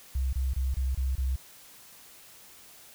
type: tone bursts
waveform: sine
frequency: 65.41 Hz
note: C2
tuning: in tune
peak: -25 dBFS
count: 6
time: 0.15-1.36 s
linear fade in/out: 5 ms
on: 180 ms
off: 26 ms
effects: white hiss -52 dBFS RMS until 2.94 s

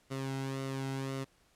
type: tone with flanger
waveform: sawtooth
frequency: 134.5 Hz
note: C3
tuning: 48 cents sharp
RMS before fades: -37 dBFS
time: 0.1-1.25 s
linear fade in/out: 20 ms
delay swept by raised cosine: 1.2 to 1.75 ms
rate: 1.9 Hz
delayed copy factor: -0.6
effects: pink hiss -68 dBFS RMS until 1.55 s + low-pass 11000 Hz 12 dB/octave

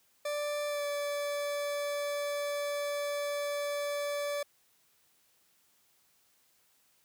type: tone with pitch glide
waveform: 40% pulse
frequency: 587.3 to 578.2 Hz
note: D5 to D5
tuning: 0 to -27 cents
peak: -31 dBFS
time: 0.25-4.43 s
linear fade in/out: 5 ms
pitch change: -27 cents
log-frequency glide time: 0.68-0.84 s
effects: white hiss -69 dBFS RMS until 7.04 s + high-pass 60 Hz 12 dB/octave

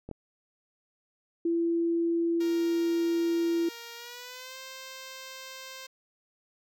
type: clicks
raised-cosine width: 2 ms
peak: -27 / -25 dBFS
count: 2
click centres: 0.09 / 0.113 s
type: tone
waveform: sine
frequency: 336.6 Hz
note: E4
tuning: 36 cents sharp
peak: -24 dBFS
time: 1.45-3.69 s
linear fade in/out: 5 ms
type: tone with pitch glide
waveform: 5% pulse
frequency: 467.7 to 525 Hz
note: A#4 to C5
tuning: +6 to +6 cents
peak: -30 dBFS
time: 2.4-5.87 s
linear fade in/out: 10 ms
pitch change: +200 cents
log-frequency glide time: 3.95-4.57 s
effects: none

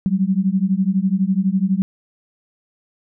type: beating tone pair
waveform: sine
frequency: 185 / 197 Hz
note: F#3 / G3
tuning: 0 / +9 cents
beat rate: 12 Hz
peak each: -18 dBFS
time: 0.06-1.82 s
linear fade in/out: 0 ms
effects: none

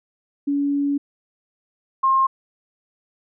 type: tone pair in turn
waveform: sine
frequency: 283.8 / 1065.6 Hz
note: C#4 / C6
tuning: +41 / +31 cents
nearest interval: octave + major seventh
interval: 2290 cents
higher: second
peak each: -18 / -14 dBFS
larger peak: second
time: 0.47-0.98 / 2.03-2.27 s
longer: first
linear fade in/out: 10 ms
effects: none

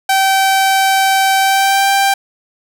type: tone with pitch glide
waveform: sawtooth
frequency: 773 to 787 Hz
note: G5 to G5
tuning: -24 to +7 cents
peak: -6 dBFS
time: 0.09-2.14 s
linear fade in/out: 5 ms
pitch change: +31 cents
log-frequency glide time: 1.39-1.88 s
effects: none

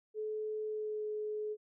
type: tone with pitch glide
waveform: sine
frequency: 430.1 to 425.2 Hz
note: A4 to G#4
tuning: -39 to +41 cents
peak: -35 dBFS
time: 0.14-1.57 s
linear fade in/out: 50 ms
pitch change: -20 cents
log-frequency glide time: 0.66-1.07 s
effects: none

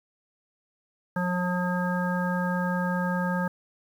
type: harmonic tone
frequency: 179.5 Hz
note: F3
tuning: 48 cents sharp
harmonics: 1 / 3 / 5 / 7 / 9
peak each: -26 / -33 / -33 / -36 / -33 dBFS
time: 1.16-3.48 s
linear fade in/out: 5 ms
effects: 9-bit

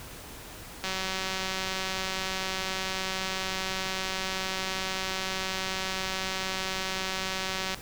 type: click train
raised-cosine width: 0.2 ms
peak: -14 dBFS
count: 1306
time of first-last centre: 0.84-7.745 s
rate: 189 Hz
effects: pink hiss -44 dBFS RMS until 7.81 s

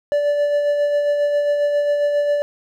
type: tone with tremolo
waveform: triangle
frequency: 582 Hz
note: D5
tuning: 16 cents flat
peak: -12 dBFS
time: 0.12-2.42 s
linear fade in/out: 0 ms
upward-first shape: sine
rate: 7.4 Hz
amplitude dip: 35%
effects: none

